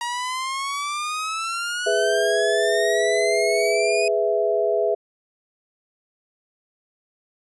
sawtooth exponential sweep, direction up, 947 to 2502 Hz, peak -21 dBFS, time 0.01-4.08 s, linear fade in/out 2 ms
sine chord, E major, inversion first, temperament equal, 415.3 / 493.9 / 659.3 Hz, G#4 / B4 / E5, 0 / 0 / 0 cents, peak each -22 / -25 / -21 dBFS, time 1.86-4.95 s, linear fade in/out 10 ms
effects resampled to 24000 Hz

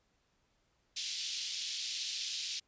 white band-pass noise, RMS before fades -39 dBFS, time 0.96-2.6 s, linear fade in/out 10 ms, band 3000 to 5600 Hz, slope 24 dB/octave, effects pink hiss -75 dBFS RMS until 2.67 s + resampled to 16000 Hz

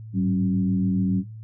sine tone with frequency modulation, 188.3 Hz, F#3, 31 cents sharp, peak -19 dBFS, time 0.13-1.24 s, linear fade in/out 50 ms, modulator 85.4 Hz, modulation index 0.72, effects noise-tail reverb RT60 0.3 s tail -23 dB re dry + added 110 Hz sine -36 dBFS peak until 1.43 s

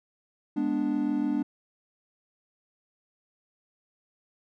triangle chord, G# diminished, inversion none, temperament equal, 207.7 / 246.9 / 293.7 Hz, G#3 / B3 / D4, 0 / 0 / 0 cents, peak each -30 / -28 / -25 dBFS, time 0.56-1.43 s, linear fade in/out 10 ms, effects none

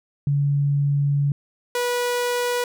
sine / sawtooth tone pair in turn, 142.4 / 487.9 Hz, C#3 / B4, +47 / -21 cents, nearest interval octave + major sixth, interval 2132 cents, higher second, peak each -17 dBFS, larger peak neither, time 0.27-1.32 / 1.75-2.64 s, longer first, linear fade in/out 2 ms, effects none

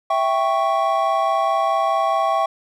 triangle chord, C# diminished, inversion first, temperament equal, 659.3 / 784 / 1108.7 Hz, E5 / G5 / C#6, 0 / 0 / 0 cents, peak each -19 dBFS, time 0.1-2.46 s, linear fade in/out 5 ms, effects none

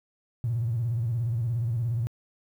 triangle tone with vibrato, 116.54 Hz, A#2, in tune, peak -21 dBFS, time 0.44-2.07 s, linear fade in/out 0 ms, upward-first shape square, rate 17 Hz, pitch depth 92 cents each way, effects tanh soft clip ceiling -22 dBFS + 10-bit

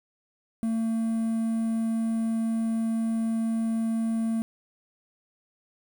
triangle tone with quantisation, 225.5 Hz, A3, 43 cents sharp, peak -22 dBFS, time 0.63-4.42 s, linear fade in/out 0 ms, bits 8, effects none

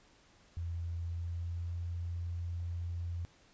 sine tone with pitch glide, 84.7 to 86.13 Hz, E2 to F2, +48 to -23 cents, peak -35 dBFS, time 0.57-3.25 s, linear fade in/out 0 ms, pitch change +29 cents, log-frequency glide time 1-1.74 s, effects pink hiss -64 dBFS RMS until 3.53 s + resampled to 16000 Hz

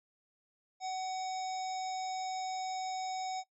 harmonic tone, 751 Hz, F#5, 26 cents sharp, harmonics 1 / 3 / 5 / 7 / 9 / 10, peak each -35 / -50 / -50 / -48 / -51 / -62 dBFS, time 0.8-3.44 s, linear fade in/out 50 ms, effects noise-tail reverb RT60 0.1 s tail -20 dB re dry

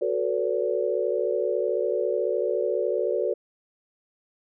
sine chord, B minor seventh, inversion second, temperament equal with one note detuned, 370 / 440 / 493.9 / 572.3 Hz, F#4 / A4 / B4 / D5, 0 / 0 / 0 / -45 cents, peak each -28 dBFS, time 0.01-3.34 s, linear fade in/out 10 ms, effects none

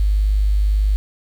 sine tone with quantisation, 50.9 Hz, G#1, 34 cents flat, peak -13 dBFS, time 0-0.96 s, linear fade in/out 0 ms, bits 7, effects none

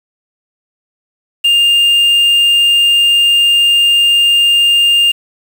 triangle tone with quantisation, 2807 Hz, F7, 8 cents sharp, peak -5 dBFS, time 1.44-5.12 s, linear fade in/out 10 ms, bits 5, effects none

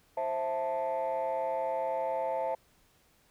sine chord, A minor, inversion first, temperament just, 528 / 660 / 880 Hz, C5 / E5 / A5, +16 / +2 / 0 cents, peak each -32 dBFS, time 0.17-2.55 s, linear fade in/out 5 ms, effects tanh soft clip ceiling -25 dBFS + pink hiss -66 dBFS RMS until 3.3 s

